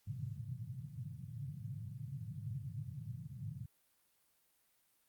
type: band-pass noise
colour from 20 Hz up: white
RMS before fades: -45 dBFS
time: 0.07-3.66 s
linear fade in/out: 5 ms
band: 100 to 150 Hz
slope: 48 dB/octave
effects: white hiss -75 dBFS RMS until 5.08 s + Opus 48 kbps